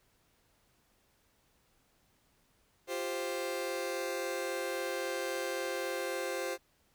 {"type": "chord", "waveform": "sawtooth", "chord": "F suspended second", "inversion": "none", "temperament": "just", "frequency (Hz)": [349.2, 392.9, 523.8], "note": ["F4", "G4", "C5"], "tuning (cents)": [0, 4, 2], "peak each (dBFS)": [-36, -36, -32], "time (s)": [2.87, 6.58], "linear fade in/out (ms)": 50, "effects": ["pink hiss -71 dBFS RMS until 6.94 s"]}